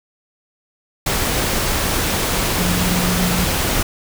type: tone in noise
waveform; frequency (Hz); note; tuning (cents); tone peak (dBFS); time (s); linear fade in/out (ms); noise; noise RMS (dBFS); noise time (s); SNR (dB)
sine; 179; F3; +43; -19; 2.58-3.45; 5; pink; -19; 1.06-3.83; -3
effects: none

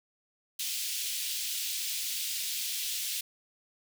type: high-pass noise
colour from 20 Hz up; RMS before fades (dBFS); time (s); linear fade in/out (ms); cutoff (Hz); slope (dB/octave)
pink; -34; 0.59-3.21; 5; 2900; 24
effects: none

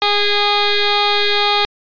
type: tone with frequency modulation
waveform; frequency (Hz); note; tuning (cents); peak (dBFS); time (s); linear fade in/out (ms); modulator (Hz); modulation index
sine; 1643; G#6; -19; -12; 0.02-1.65; 0; 411; 6.2
effects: resampled to 11025 Hz

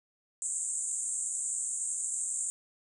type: band-pass noise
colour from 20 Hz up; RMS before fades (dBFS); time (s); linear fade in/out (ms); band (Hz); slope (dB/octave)
pink; -34; 0.42-2.5; 0; 7100 to 8900; 96
effects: none

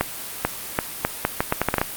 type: accelerating click train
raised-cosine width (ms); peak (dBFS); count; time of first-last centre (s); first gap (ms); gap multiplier
0.5; -3; 12; 0.01-1.815; 440; 0.77
effects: white hiss -33 dBFS RMS until 1.96 s + Opus 48 kbps

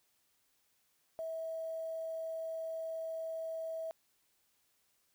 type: tone with quantisation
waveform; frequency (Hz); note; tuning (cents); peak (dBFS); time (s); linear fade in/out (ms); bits
sine; 649; E5; -27; -37; 1.19-3.91; 0; 10
effects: white hiss -75 dBFS RMS until 5.14 s

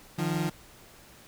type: tone pair together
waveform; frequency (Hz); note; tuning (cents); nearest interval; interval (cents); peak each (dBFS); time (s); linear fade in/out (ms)
30% pulse; 153.12 / 174.61; D#3 / F3; -27 / 0; major second; 227; -27; 0.18-0.5; 10
effects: pink hiss -53 dBFS RMS until 1.27 s

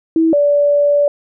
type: tone pair in turn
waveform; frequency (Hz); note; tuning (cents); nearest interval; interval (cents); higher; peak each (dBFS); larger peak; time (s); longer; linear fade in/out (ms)
sine; 324.8 / 578.7; E4 / D5; -26 / -26; minor seventh; 1000; second; -9; neither; 0.16-0.33 / 0.33-1.08; second; 2
effects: none

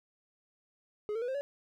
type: tone with pitch steps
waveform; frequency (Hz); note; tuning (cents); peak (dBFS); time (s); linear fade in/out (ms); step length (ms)
triangle; 420.4 / 453.2 / 488.5 / 526.6 / 567.7; G#4 / A#4 / B4 / C5 / C#5; +21 / -49 / -19 / +11 / +41; -30; 1.09-1.41; 0; 64
effects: none

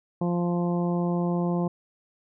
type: harmonic tone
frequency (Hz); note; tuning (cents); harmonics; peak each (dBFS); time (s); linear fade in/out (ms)
174.4; F3; -2; 1 / 2 / 3 / 4 / 5 / 6; -24 / -30 / -34 / -36 / -38 / -40; 0.21-1.68; 5
effects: none

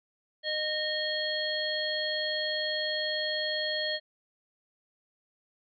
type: harmonic tone with a mistuned harmonic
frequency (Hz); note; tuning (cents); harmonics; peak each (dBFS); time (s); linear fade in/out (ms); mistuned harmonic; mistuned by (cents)
615; D#5; -20; 1 / 3 / 5 / 7; -34 / -34 / -34 / -34; 0.43-4; 50; 5; +100
effects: none

